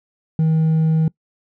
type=tone with hard clipping; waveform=sine; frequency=159.3 Hz; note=D#3; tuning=41 cents sharp; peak=-14 dBFS; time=0.39-1.08 s; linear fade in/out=2 ms; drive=2 dB; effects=noise-tail reverb RT60 0.1 s tail -23 dB re dry